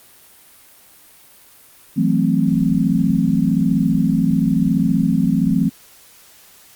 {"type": "chord", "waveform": "sine", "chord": "F# half-diminished seventh", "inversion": "third", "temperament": "equal with one note detuned", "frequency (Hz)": [164.81, 185.85, 220, 261.6], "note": ["E3", "F#3", "A3", "C4"], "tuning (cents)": [0, 8, 0, 0], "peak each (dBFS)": -19, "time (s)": [1.96, 5.7], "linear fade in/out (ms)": 20, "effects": ["white hiss -47 dBFS RMS until 6.75 s", "Opus 32 kbps"]}